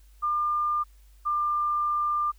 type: tone pair in turn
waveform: sine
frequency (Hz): 1200 / 1195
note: D6 / D6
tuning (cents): +37 / +30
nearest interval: unison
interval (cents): 7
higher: first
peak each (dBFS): -23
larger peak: neither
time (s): 0.22-0.84 / 1.25-2.32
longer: second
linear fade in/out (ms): 20
effects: added 50 Hz sine -51 dBFS peak until 2.38 s + white hiss -65 dBFS RMS until 2.38 s